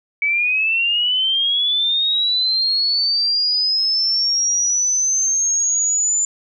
sine linear sweep, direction up, 2268 to 7110 Hz, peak -15 dBFS, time 0.22-6.25 s, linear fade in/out 2 ms, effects none

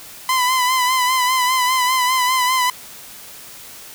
sawtooth tone with vibrato, 1015 Hz, B5, 47 cents sharp, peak -11 dBFS, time 0.29-2.7 s, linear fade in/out 2 ms, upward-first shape sine, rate 5 Hz, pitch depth 47 cents each way, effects white hiss -38 dBFS RMS until 3.94 s

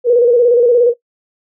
sine tone with vibrato, 480 Hz, B4, 49 cents flat, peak -6 dBFS, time 0.04-0.94 s, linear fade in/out 50 ms, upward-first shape square, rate 17 Hz, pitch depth 52 cents each way, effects noise-tail reverb RT60 0.1 s tail -17 dB re dry

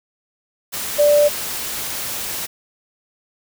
sine tone in noise, 587 Hz, D5, 1 cent flat, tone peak -10 dBFS, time 0.98-1.29 s, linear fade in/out 20 ms, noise white, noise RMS -26 dBFS, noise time 0.72-2.47 s, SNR +13 dB, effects none

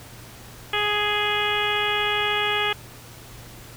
harmonic tone, 416.4 Hz, G#4, 5 cents sharp, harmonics 1 / 2 / 3 / 4 / 5 / 6 / 7 / 8, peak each -29 / -29 / -29 / -29 / -29 / -29 / -29 / -29 dBFS, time 0.73-2.73 s, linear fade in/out 5 ms, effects added 117 Hz sine -46 dBFS peak until 3.76 s + pink hiss -44 dBFS RMS until 3.76 s

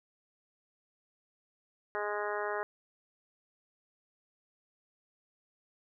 harmonic tone, 207.7 Hz, G#3, in tune, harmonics 2 / 3 / 4 / 5 / 6 / 7 / 8 / 9, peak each -37 / -39 / -40 / -41 / -42 / -42 / -43 / -44 dBFS, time 1.95-2.63 s, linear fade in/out 0 ms, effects none

